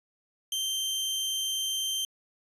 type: tone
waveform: sawtooth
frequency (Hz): 3136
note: G7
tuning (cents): 0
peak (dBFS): -25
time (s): 0.52-2.05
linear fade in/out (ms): 2
effects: resampled to 32000 Hz